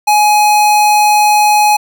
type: tone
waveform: square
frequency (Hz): 840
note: G#5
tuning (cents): +19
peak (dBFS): -7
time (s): 0.07-1.77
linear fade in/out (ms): 10
effects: none